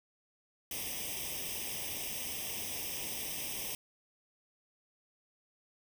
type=noise with comb filter; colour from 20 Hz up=white; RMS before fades=-39 dBFS; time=0.71-3.75 s; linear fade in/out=2 ms; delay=0.35 ms; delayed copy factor=+1; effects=none